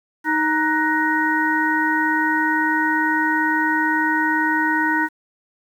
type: harmonic tone with a mistuned harmonic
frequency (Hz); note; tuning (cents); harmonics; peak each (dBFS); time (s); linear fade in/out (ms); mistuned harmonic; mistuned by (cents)
312.6; D#4; +8; 1 / 3 / 5 / 6; -22 / -22 / -22 / -22; 0.24-5.09; 50; 5; -90
effects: 8-bit